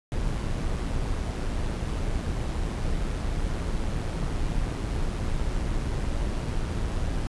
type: noise with amplitude modulation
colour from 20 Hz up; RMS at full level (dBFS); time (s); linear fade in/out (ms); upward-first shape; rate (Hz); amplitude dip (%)
brown; -26; 0.12-7.27; 0; sine; 113; 35
effects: resampled to 24000 Hz